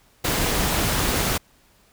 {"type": "noise with amplitude modulation", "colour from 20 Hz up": "pink", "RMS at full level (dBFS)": -20, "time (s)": [0.24, 1.38], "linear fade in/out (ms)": 10, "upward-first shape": "sine", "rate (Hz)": 246, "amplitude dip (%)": 50, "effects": ["pink hiss -58 dBFS RMS until 1.92 s"]}